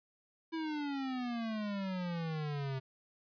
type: exponential sweep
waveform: square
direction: down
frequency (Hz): 329.6 to 130.81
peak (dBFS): -36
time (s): 0.52-2.8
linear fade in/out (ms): 20
effects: resampled to 11025 Hz + 12-bit